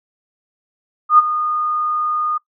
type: tone with ADSR envelope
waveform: sine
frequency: 1226 Hz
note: D#6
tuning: 26 cents flat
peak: -4 dBFS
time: 1.09-2.38 s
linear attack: 94 ms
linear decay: 24 ms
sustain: -13 dB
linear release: 10 ms
effects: noise-tail reverb RT60 0.1 s tail -19 dB re dry